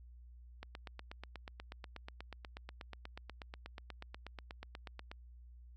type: click train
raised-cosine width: 0.3 ms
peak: -30 dBFS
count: 38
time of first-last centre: 0.63-5.115 s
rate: 8.25 Hz
effects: added 60 Hz sine -53 dBFS peak until 5.76 s